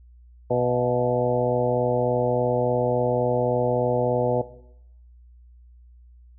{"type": "harmonic tone with a mistuned harmonic", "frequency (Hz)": 123.47, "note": "B2", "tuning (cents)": 0, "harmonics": [1, 2, 3, 4, 5, 6, 7], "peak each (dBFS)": [-28, -30, -28, -22, -25, -32, -32], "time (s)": [0.5, 4.42], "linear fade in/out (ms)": 10, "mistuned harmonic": 6, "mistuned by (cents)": -63, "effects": ["noise-tail reverb RT60 0.8 s tail -17 dB re dry", "added 60 Hz sine -47 dBFS peak until 6.38 s"]}